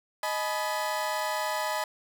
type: chord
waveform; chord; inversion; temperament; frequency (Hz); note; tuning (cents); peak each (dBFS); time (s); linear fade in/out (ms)
30% pulse; G# minor; second; equal with one note detuned; 622.3 / 851.5 / 987.8; D#5 / G#5 / B5; 0 / +43 / 0; -30; 0.23-1.84; 2
effects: none